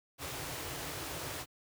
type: band-stop noise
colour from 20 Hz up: pink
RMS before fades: -40 dBFS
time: 0.18-1.46 s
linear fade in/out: 50 ms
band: 170 to 260 Hz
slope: 96 dB/octave
effects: high-pass 80 Hz 12 dB/octave

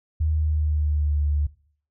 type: tone with pitch glide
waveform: sine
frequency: 77.78 to 73.41 Hz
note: D#2 to D2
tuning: 0 to 0 cents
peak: -19 dBFS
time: 0.2-1.47 s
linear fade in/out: 10 ms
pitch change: -100 cents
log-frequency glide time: 0.31-1.2 s
effects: noise-tail reverb RT60 0.5 s tail -20 dB re dry

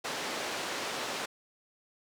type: band-pass noise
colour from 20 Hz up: pink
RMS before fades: -36 dBFS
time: 0.04-1.26 s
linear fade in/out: 10 ms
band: 370 to 6300 Hz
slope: 12 dB/octave
effects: none

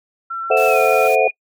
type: tone with vibrato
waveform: sine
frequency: 1350 Hz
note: E6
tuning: 41 cents sharp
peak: -22 dBFS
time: 0.3-1.08 s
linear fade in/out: 10 ms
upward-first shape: sine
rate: 6.7 Hz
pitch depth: 10 cents each way
type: chord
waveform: sine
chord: F# half-diminished seventh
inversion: first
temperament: equal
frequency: 440 / 523.3 / 659.3 / 740 Hz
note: A4 / C5 / E5 / F#5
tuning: 0 / 0 / 0 / 0 cents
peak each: -17 dBFS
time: 0.5-1.28 s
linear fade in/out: 5 ms
type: tone with pitch glide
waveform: sine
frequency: 2637 to 2446 Hz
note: E7 to D#7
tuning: 0 to -30 cents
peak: -19 dBFS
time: 0.51-1.31 s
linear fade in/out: 10 ms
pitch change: -130 cents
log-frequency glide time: 0.67-0.79 s
type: noise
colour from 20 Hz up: white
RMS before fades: -33 dBFS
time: 0.57-1.15 s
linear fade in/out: 0 ms
effects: noise-tail reverb RT60 0.1 s tail -25 dB re dry + MP3 96 kbps

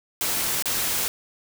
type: noise with dropouts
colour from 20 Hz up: white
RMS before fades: -25 dBFS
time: 0.21-1.08 s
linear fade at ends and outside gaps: 0 ms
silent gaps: 0.624-0.657 s
effects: none

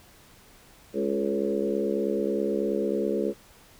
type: harmonic tone with a mistuned harmonic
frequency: 69.3 Hz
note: C#2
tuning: in tune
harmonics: 3 / 4 / 5 / 6 / 7 / 8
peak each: -31 / -34 / -30 / -29 / -32 / -33 dBFS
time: 0.93-3.34 s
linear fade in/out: 50 ms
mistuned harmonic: 6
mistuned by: +25 cents
effects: pink hiss -54 dBFS RMS until 3.79 s

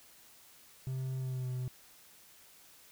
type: tone with pitch glide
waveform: triangle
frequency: 130.81 to 126.72 Hz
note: C3 to B2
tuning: 0 to +45 cents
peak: -32 dBFS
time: 0.87-1.68 s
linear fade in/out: 0 ms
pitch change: -55 cents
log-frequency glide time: 1.18-1.5 s
effects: white hiss -59 dBFS RMS until 2.91 s

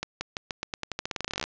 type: accelerating click train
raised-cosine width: 0.2 ms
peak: -13 dBFS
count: 23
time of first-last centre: 0.03-1.44 s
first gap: 180 ms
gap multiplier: 0.88
effects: resampled to 16000 Hz + 9-bit

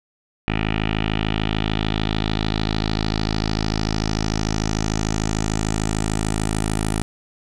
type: tone with low-pass filter sweep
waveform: 10% pulse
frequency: 53.4 Hz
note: G#1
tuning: 49 cents sharp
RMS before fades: -22 dBFS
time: 0.48-7.02 s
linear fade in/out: 0 ms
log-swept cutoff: 2600 to 9600 Hz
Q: 3.6
effects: none

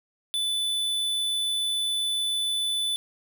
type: tone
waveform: square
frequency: 3493 Hz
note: A7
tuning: 13 cents flat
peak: -25 dBFS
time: 0.34-2.96 s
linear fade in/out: 0 ms
effects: none

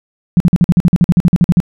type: tone bursts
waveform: sine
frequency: 174.61 Hz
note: F3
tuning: in tune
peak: -4 dBFS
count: 16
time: 0.37-1.602 s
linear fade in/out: 0 ms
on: 32 ms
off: 48 ms
effects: none

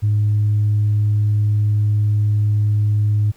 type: tone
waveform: sine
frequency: 104.9 Hz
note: G#2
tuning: 18 cents sharp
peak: -12 dBFS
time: 0.02-3.32 s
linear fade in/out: 20 ms
effects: tanh soft clip ceiling -10 dBFS + pink hiss -53 dBFS RMS until 3.36 s

